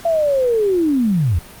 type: linear sweep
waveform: sine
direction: down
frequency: 683 to 71.8 Hz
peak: -13 dBFS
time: 0.05-1.39 s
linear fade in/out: 5 ms
effects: pink hiss -39 dBFS RMS until 1.6 s + Opus 48 kbps